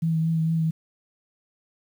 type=tone with vibrato; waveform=sine; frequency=162.1 Hz; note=E3; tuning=29 cents flat; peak=-20 dBFS; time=0.02-0.71 s; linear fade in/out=10 ms; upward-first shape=triangle; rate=4.4 Hz; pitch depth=26 cents each way; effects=9-bit